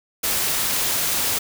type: noise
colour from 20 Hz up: white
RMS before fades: -22 dBFS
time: 0.23-1.39 s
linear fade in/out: 10 ms
effects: none